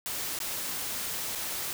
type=noise with dropouts; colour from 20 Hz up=white; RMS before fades=-34 dBFS; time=0.06-1.73 s; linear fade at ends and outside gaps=0 ms; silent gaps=0.389-0.402 / 1.351-1.356 s; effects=none